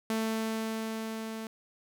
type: tone with level ramp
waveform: sawtooth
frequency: 221.9 Hz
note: A3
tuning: 15 cents sharp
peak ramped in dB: -24 to -33 dBFS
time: 0.1-1.47 s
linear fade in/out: 2 ms
effects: none